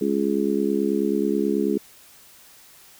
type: harmonic tone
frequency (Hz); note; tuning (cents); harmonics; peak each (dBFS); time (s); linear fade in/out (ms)
69.3; C#2; 0; 3 / 4 / 5 / 6; -25 / -25 / -25 / -25; 0.01-1.78; 5
effects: white hiss -50 dBFS RMS until 2.99 s